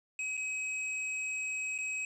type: tone with dropouts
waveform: square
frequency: 2543 Hz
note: D#7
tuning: 37 cents sharp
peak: -34 dBFS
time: 0.19-2.05 s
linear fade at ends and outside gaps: 2 ms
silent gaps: 0.37-0.375 / 1.78-1.786 s
effects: resampled to 24000 Hz + 10-bit